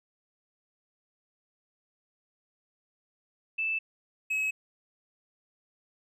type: tone pair in turn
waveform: sine / triangle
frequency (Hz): 2637 / 2565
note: E7 / E7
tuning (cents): 0 / -48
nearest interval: unison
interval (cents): 48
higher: first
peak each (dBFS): -27 / -25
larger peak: second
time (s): 3.58-3.79 / 4.3-4.51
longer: neither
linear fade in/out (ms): 10
effects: none